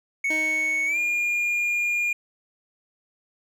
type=tone with pitch glide; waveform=triangle; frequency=2217 to 2418 Hz; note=C#7 to D7; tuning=0 to +50 cents; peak=-20 dBFS; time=0.24-2.13 s; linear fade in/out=5 ms; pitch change=+150 cents; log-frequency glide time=0.86-0.98 s
type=tone with exponential decay; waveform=25% pulse; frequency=312 Hz; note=D#4; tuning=5 cents sharp; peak=-25 dBFS; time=0.3-1.73 s; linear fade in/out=5 ms; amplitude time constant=310 ms
effects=none